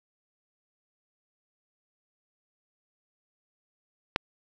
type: click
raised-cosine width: 0.3 ms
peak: -7 dBFS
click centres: 4.161 s
effects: none